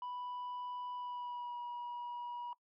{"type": "tone with pitch glide", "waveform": "sine", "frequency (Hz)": [987.8, 965.2], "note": ["B5", "B5"], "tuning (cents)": [0, -40], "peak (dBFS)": -38, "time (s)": [0.02, 2.53], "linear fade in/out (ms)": 2, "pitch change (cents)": -40, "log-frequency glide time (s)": [0.95, 1.58], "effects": ["noise-tail reverb RT60 0.1 s tail -21 dB re dry", "tanh soft clip ceiling -39 dBFS"]}